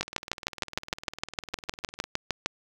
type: two click trains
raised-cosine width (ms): 0.2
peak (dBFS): -9 / -21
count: 17 / 41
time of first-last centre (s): 0.01-2.46 / 0.03-2.04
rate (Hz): 6.53 / 19.9
effects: 7-bit